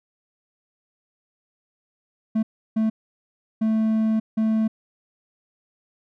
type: tone bursts at uneven times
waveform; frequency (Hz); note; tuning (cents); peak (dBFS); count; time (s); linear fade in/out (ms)
triangle; 220; A3; 0; -16; 4; 2.35-2.43 / 2.76-2.9 / 3.61-4.2 / 4.37-4.68; 10
effects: none